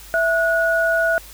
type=tone pair together; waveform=sine; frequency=661 / 1459.2 Hz; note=E5 / F#6; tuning=+5 / -24 cents; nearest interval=octave + major second; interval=1371 cents; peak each=-18 dBFS; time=0.14-1.18 s; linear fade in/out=0 ms; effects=added 50 Hz sine -42 dBFS peak until 1.33 s + white hiss -42 dBFS RMS until 1.33 s